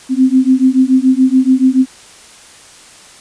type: beating tone pair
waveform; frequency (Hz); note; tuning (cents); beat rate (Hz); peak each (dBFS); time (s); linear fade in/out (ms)
sine; 256.7 / 263.7; C4 / C4; -33 / +14; 7; -10; 0.09-1.86; 50
effects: white hiss -39 dBFS RMS until 3.2 s + resampled to 22050 Hz